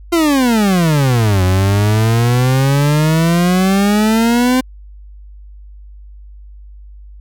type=exponential two-way sweep; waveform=40% pulse; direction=down then up; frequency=349.2 to 90.9 to 259.5 Hz; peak=-9 dBFS; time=0.12-4.61 s; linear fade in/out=10 ms; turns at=1.43 s; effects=added 50 Hz sine -33 dBFS peak until 7.2 s